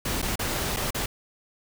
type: noise with dropouts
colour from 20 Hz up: pink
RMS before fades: -28 dBFS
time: 0.05-1.06 s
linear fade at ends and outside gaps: 5 ms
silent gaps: 0.218-0.225 / 0.357-0.392 / 0.764-0.768 / 0.907-0.945 s
effects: none